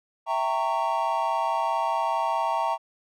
triangle chord, E diminished seventh, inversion none, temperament equal with one note detuned, 659.3 / 784 / 921.1 / 1108.7 Hz, E5 / G5 / Bb5 / Db6, 0 / 0 / -21 / 0 cents, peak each -28 / -28 / -24 / -29 dBFS, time 0.26-2.78 s, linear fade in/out 50 ms, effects none

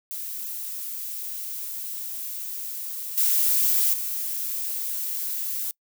violet noise with level steps, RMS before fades -33 / -21 / -29 dBFS, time 0.11-5.71 s, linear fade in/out 0 ms, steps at 3.17 / 3.93 s, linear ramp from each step 10 ms, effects noise-tail reverb RT60 0.1 s tail -25 dB re dry

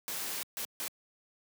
white noise bursts at uneven times, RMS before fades -37 dBFS, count 3, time 0.08-0.43 / 0.57-0.65 / 0.8-0.88 s, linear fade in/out 0 ms, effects high-pass 150 Hz 12 dB/octave

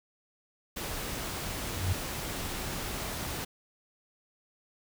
pink noise, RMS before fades -36 dBFS, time 0.76-3.45 s, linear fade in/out 10 ms
sine tone with exponential growth, 92 Hz, F#2, 9 cents flat, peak -23 dBFS, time 1.53-1.93 s, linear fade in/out 5 ms, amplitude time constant 86 ms
effects none

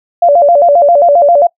sine tone with vibrato, 631 Hz, D#5, 24 cents sharp, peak -3 dBFS, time 0.22-1.47 s, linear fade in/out 5 ms, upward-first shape square, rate 7.5 Hz, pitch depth 160 cents each way, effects noise-tail reverb RT60 0.1 s tail -24 dB re dry

